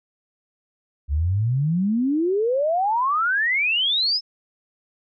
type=exponential sweep; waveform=sine; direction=up; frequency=67.7 to 5300 Hz; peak=-18 dBFS; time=1.08-4.21 s; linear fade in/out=50 ms; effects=none